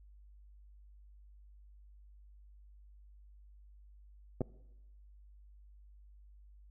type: clicks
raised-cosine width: 2 ms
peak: -21 dBFS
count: 2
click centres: 4.408 / 4.416 s
effects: noise-tail reverb RT60 1.0 s tail -21 dB re dry + added 50 Hz sine -55 dBFS peak until 6.7 s